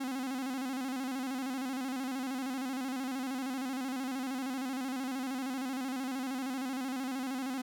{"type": "tone with vibrato", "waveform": "45% pulse", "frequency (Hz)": 261.6, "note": "C4", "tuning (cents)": 0, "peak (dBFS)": -34, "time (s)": [0, 7.62], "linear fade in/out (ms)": 10, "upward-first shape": "square", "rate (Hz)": 13, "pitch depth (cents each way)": 67, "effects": []}